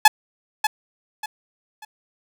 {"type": "tone with echo", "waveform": "sawtooth", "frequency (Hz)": 857, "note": "A5", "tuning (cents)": -46, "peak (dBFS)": -3, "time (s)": [0.05, 0.08], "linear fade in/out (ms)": 5, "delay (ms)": 590, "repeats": 3, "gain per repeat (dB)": -10, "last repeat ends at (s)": 1.85, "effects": []}